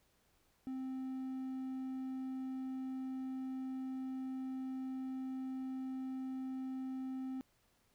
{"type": "tone", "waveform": "triangle", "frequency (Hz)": 261.6, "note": "C4", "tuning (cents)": 0, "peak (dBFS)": -37, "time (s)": [0.67, 7.41], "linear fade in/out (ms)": 0, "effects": ["pink hiss -74 dBFS RMS until 7.94 s"]}